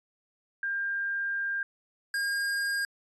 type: tone pair in turn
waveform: sine / square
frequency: 1599 / 1617.6 Hz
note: G6 / G#6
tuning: +34 / -46 cents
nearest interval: unison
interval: 20 cents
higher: second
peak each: -28 dBFS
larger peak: neither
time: 0.63-1.63 / 2.14-2.85 s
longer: first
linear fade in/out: 2 ms
effects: resampled to 24000 Hz